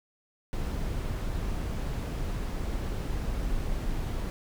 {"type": "noise", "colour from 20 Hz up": "brown", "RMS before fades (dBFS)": -31, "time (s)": [0.53, 4.3], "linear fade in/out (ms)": 0, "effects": []}